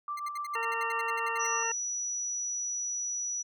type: tone with tremolo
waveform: sine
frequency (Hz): 1174.7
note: D6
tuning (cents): 0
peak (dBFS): -31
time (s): 0.08-1.63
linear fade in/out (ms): 2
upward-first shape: triangle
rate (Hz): 7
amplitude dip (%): 55
type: tone bursts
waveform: sawtooth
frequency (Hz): 2093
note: C7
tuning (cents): 0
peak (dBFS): -37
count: 15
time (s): 0.17-1.469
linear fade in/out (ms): 5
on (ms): 25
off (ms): 66
type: harmonic tone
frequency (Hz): 457.6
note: A#4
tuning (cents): -32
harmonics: 1 / 2 / 3 / 4 / 6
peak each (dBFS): -39 / -35 / -39 / -36 / -37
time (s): 0.55-1.72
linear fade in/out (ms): 5
type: tone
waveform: sine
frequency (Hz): 5880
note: F#8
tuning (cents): -12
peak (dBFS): -31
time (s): 1.39-3.43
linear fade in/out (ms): 20
effects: none